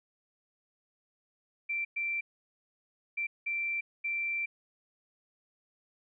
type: tone bursts at uneven times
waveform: sine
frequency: 2349 Hz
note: D7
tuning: in tune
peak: -30 dBFS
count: 5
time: 1.69-1.85 / 1.96-2.21 / 3.17-3.27 / 3.46-3.81 / 4.04-4.46 s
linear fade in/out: 10 ms
effects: none